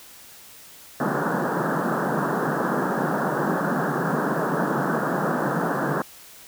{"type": "band-pass noise", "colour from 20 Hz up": "pink", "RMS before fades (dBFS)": -24, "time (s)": [1, 6.02], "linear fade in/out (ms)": 2, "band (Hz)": [140, 1700], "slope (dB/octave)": 96, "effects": ["white hiss -46 dBFS RMS until 6.47 s"]}